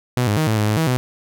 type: tone with pitch steps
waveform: sawtooth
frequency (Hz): 124.2 / 103.7 / 156.7 / 109.8 / 105.6 / 107.1 / 161.4 / 126.2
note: B2 / G#2 / D#3 / A2 / G#2 / A2 / E3 / B2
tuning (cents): +10 / -2 / +13 / -3 / +29 / -46 / -36 / +38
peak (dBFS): -12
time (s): 0.17-0.97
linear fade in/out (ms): 0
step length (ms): 100
effects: none